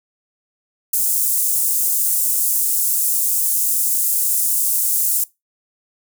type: high-pass noise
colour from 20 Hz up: pink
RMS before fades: -18 dBFS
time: 0.93-5.24 s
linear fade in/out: 5 ms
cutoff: 8400 Hz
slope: 24 dB/octave
effects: noise-tail reverb RT60 0.2 s tail -21 dB re dry